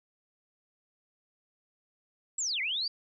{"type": "linear two-way sweep", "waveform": "sine", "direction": "down then up", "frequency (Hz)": [7902, 1975.5, 4789], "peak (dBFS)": -29, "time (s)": [2.38, 2.88], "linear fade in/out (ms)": 5, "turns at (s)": 2.61, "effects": []}